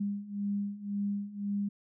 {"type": "beating tone pair", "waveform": "sine", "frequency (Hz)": [201.1, 203], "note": ["G3", "G#3"], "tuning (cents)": [44, -39], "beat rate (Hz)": 1.9, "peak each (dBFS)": [-36, -33], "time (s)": [0, 1.69], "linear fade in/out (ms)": 10, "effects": []}